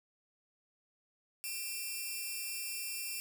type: tone pair together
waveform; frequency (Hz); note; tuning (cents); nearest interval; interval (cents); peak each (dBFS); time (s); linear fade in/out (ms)
5% pulse; 2386 / 2695; D7 / E7; +27 / +38; major second; 211; -33 / -30; 1.44-3.2; 0
effects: 9-bit